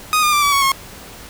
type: tone with pitch steps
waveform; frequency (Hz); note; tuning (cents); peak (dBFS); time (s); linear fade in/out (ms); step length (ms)
sawtooth; 1244.5 / 1210.5 / 1177.4 / 1145.2 / 1113.9 / 1083.4; D#6 / D#6 / D6 / D6 / C#6 / C#6; 0 / -48 / +4 / -44 / +8 / -40; -9; 0.13-0.718; 0; 98
effects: pink hiss -37 dBFS RMS until 1.29 s